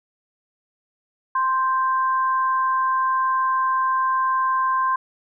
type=tone pair together; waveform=sine; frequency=1046.5 / 1568 Hz; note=C6 / G6; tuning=0 / 0 cents; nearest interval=perfect fifth; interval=700 cents; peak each=-18 / -28 dBFS; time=1.35-4.96 s; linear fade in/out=5 ms; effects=none